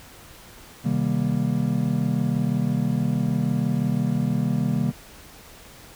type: chord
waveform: triangle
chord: C minor seventh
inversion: none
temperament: just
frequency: 130.81 / 156.98 / 196.22 / 235.5 Hz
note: C3 / Eb3 / G3 / Bb3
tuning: 0 / +16 / +2 / +18 cents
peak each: -24 dBFS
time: 0.84-4.92 s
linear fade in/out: 20 ms
effects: pink hiss -46 dBFS RMS until 5.95 s

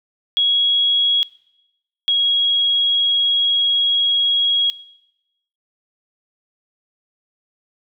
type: tone pair in turn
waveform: sine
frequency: 3322 / 3306 Hz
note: G#7 / G#7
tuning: 0 / -9 cents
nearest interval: unison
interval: 9 cents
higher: first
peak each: -13 dBFS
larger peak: neither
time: 0.37-1.23 / 2.08-4.7 s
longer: second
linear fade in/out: 0 ms
effects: noise-tail reverb RT60 0.9 s tail -20 dB re dry

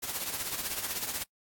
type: noise with tremolo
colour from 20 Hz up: white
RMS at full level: -32 dBFS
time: 0.02-1.24 s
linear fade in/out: 20 ms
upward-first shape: triangle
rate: 16 Hz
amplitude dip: 65%
effects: noise-tail reverb RT60 0.1 s tail -25 dB re dry + AAC 64 kbps

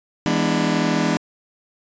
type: chord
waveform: sawtooth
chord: E dominant seventh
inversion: none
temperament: just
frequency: 164.81 / 206 / 247.2 / 296.7 Hz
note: E3 / G#3 / B3 / D4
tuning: 0 / -14 / +2 / +18 cents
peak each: -19 dBFS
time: 0.26-1.17 s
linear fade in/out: 0 ms
effects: resampled to 16000 Hz

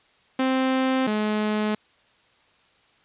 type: tone pair in turn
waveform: sawtooth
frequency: 261.6 / 212.6 Hz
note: C4 / G#3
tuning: 0 / +41 cents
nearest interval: major third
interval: 359 cents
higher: first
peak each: -16 / -18 dBFS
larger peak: first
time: 0.39-1.07 / 1.07-1.75 s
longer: neither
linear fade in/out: 5 ms
effects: white hiss -60 dBFS RMS until 3.04 s + resampled to 8000 Hz

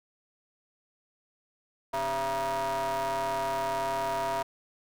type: ring-modulated tone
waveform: 45% pulse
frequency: 138.6 Hz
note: C#3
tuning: in tune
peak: -25 dBFS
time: 1.93-4.43 s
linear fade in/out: 10 ms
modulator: 813 Hz
effects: none

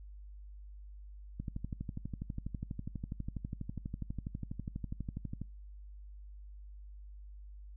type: click train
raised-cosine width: 5 ms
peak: -26 dBFS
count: 50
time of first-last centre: 1.4-5.416 s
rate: 12.2 Hz
effects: noise-tail reverb RT60 0.3 s tail -26 dB re dry + added 50 Hz sine -47 dBFS peak until 7.76 s

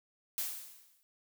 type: noise with exponential decay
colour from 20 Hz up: blue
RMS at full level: -33 dBFS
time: 0.38-1.03 s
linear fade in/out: 0 ms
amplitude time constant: 140 ms
effects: none

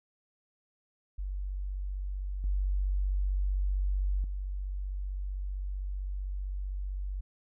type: tone with level steps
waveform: sine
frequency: 47.78 Hz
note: G1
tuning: 44 cents flat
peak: -32 / -26 / -32 dBFS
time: 1.18-7.21 s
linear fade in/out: 10 ms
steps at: 2.44 / 4.24 s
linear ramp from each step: 2 ms
effects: none

